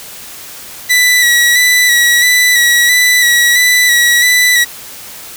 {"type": "tone with vibrato", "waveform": "sawtooth", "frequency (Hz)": 1954, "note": "B6", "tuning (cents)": -19, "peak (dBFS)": -3, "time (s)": [0.89, 4.65], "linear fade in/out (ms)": 20, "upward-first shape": "square", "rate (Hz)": 1.5, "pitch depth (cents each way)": 27, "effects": ["white hiss -30 dBFS RMS until 5.36 s"]}